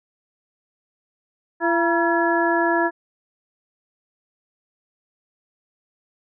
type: harmonic tone with a mistuned harmonic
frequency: 338.7 Hz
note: E4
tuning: 47 cents sharp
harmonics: 1 / 2 / 3 / 4 / 5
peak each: -21 / -23 / -23 / -30 / -23 dBFS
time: 1.6-2.91 s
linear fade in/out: 50 ms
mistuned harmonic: 3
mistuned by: -91 cents
effects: none